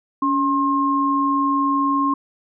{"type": "tone pair together", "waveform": "sine", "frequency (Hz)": [281.7, 1067.6], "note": ["C#4", "C6"], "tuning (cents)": [28, 35], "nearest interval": "octave + major seventh", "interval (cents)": 2307, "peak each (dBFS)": [-20, -18], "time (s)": [0.22, 2.14], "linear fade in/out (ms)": 5, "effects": []}